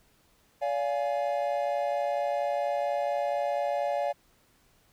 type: chord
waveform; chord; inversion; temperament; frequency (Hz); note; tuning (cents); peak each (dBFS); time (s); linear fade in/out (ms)
triangle; D diminished; none; equal with one note detuned; 574.2 / 698.5 / 830.6; D5 / F5 / Ab5; -39 / 0 / 0; -27 / -29 / -32; 0.61-4.13; 20
effects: pink hiss -65 dBFS RMS until 4.92 s